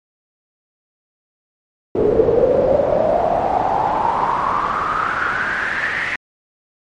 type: noise with band-pass filter sweep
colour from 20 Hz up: brown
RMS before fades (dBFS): -17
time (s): 1.95-6.16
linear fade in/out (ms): 5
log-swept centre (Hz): 420 to 2000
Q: 7.4
effects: MP3 48 kbps